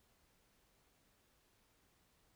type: silence
effects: pink hiss -74 dBFS RMS until 2.35 s